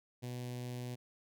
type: tone with notch filter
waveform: sawtooth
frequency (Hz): 123.47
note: B2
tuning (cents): 0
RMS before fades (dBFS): -42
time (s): 0.22-0.96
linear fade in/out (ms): 20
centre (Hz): 1300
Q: 0.97
effects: none